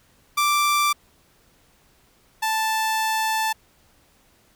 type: tone pair in turn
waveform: sawtooth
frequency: 1174.7 / 880 Hz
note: D6 / A5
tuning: 0 / 0 cents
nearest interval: perfect fourth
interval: 500 cents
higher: first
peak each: -14 / -17 dBFS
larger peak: first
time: 0.37-0.93 / 2.42-3.53 s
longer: second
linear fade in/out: 10 ms
effects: pink hiss -59 dBFS RMS until 4.55 s